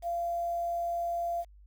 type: tone with quantisation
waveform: sine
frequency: 688 Hz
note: F5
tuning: 26 cents flat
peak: -29 dBFS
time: 0.02-1.45 s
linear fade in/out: 50 ms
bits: 9
effects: added 50 Hz sine -52 dBFS peak until 1.66 s